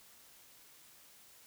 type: silence
effects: white hiss -60 dBFS RMS until 1.46 s